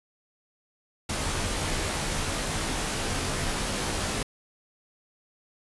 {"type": "noise with comb filter", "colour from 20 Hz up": "pink", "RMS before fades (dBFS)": -29, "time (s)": [1.09, 4.23], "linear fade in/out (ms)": 5, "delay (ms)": 17, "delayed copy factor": -0.65, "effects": ["resampled to 24000 Hz"]}